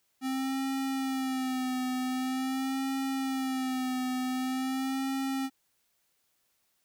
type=tone with vibrato; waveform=square; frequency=261.6 Hz; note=C4; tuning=in tune; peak=-30 dBFS; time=0.21-5.5 s; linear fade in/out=50 ms; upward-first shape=sine; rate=0.45 Hz; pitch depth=46 cents each way; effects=white hiss -74 dBFS RMS until 6.84 s